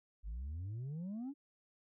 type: exponential sweep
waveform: sine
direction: up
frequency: 48 to 293.7 Hz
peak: -37 dBFS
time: 0.23-1.34 s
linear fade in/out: 50 ms
effects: tanh soft clip ceiling -39 dBFS